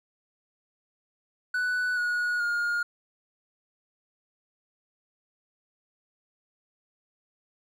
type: tone with pitch steps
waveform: triangle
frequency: 1487 / 1453.9 / 1421.5 Hz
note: F#6 / F#6 / F6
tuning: +8 / -31 / +30 cents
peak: -23 dBFS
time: 1.54-2.83 s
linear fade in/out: 5 ms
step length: 430 ms
effects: none